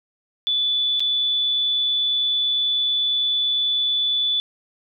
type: tone with dropouts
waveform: sine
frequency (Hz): 3471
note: A7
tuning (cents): -24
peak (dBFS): -18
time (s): 0.47-4.4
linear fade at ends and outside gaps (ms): 0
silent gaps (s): 0.996-1.004
effects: none